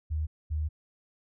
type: tone pair in turn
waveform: sine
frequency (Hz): 77.3 / 76.77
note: D#2 / D#2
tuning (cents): -11 / -23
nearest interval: unison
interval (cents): 12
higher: first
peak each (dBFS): -27 / -27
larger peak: neither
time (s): 0.1-0.27 / 0.5-0.69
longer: second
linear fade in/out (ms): 20
effects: none